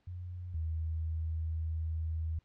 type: tone pair in turn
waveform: sine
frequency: 89.2 / 80.3 Hz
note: F2 / E2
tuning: +37 / -45 cents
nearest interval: major second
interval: 182 cents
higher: first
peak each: -39 / -32 dBFS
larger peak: second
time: 0.07-0.54 / 0.54-2.39 s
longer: second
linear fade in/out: 5 ms
effects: pink hiss -75 dBFS RMS until 2.44 s + low-pass 4000 Hz 12 dB/octave